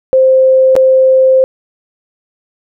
sine tone with dropouts, 523.3 Hz, C5, in tune, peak -4 dBFS, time 0.13-1.44 s, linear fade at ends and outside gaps 0 ms, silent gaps 0.754-0.764 s, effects none

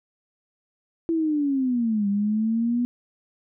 sine linear two-way sweep, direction down then up, 334.8 to 198.7 to 245 Hz, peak -20 dBFS, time 1.09-2.85 s, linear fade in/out 0 ms, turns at 2.08 s, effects none

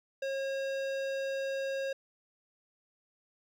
sine tone with hard clipping, 542 Hz, C#5, 39 cents flat, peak -34 dBFS, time 0.22-1.93 s, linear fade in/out 5 ms, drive 16 dB, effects none

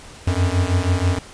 square beating tone pair, 87.4 / 93.6 Hz, F2 / F#2, +2 / +20 cents, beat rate 6.2 Hz, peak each -20 dBFS, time 0.27-1.19 s, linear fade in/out 5 ms, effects pink hiss -41 dBFS RMS until 1.33 s + resampled to 22050 Hz

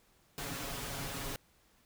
pink noise with comb filter, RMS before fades -40 dBFS, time 0.38-1.36 s, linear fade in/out 0 ms, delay 7.2 ms, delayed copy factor +0.7, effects pink hiss -68 dBFS RMS until 1.85 s

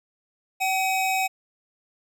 square tone pair together, 760 / 2536 Hz, F#5 / D#7, +46 / +32 cents, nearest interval octave + major sixth, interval 2086 cents, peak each -24 / -27 dBFS, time 0.6-1.28 s, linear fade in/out 20 ms, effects none

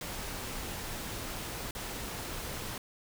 pink noise with dropouts, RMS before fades -39 dBFS, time 0.01-2.78 s, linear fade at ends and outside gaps 2 ms, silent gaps 1.71-1.75 s, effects none

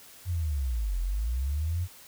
sine linear two-way sweep, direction down then up, 92.2 to 41.6 to 92.2 Hz, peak -26 dBFS, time 0.25-1.88 s, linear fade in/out 50 ms, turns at 1 s, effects white hiss -51 dBFS RMS until 2.07 s

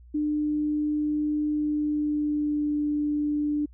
sine tone with pitch glide, 299.7 to 295.9 Hz, D4 to D4, +35 to +13 cents, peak -23 dBFS, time 0.14-3.66 s, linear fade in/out 10 ms, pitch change -22 cents, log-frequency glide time 1.58-2.77 s, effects added 60 Hz sine -47 dBFS peak until 3.73 s

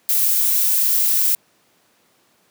violet noise, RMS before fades -17 dBFS, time 0.09-1.35 s, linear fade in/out 0 ms, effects pink hiss -59 dBFS RMS until 2.5 s + high-pass 200 Hz 12 dB/octave

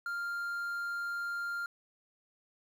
triangle tone with quantisation, 1396.9 Hz, F6, in tune, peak -32 dBFS, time 0.06-1.66 s, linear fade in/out 2 ms, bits 10, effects none

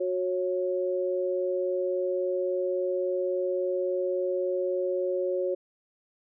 sine tone pair together, 366.4 / 550 Hz, F#4 / C#5, -17 / -14 cents, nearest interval perfect fifth, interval 703 cents, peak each -28 dBFS, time 0-5.55 s, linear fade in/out 10 ms, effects none

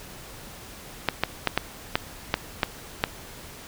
clicks, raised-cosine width 0.3 ms, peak -4 dBFS, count 8, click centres 1.087 / 1.236 / 1.473 / 1.576 / 1.955 / 2.341 / 2.632 / 3.039 s, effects pink hiss -43 dBFS RMS until 3.67 s

